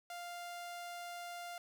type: tone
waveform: sawtooth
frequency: 698.5 Hz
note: F5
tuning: in tune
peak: -40 dBFS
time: 0.1-1.58 s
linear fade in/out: 2 ms
effects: none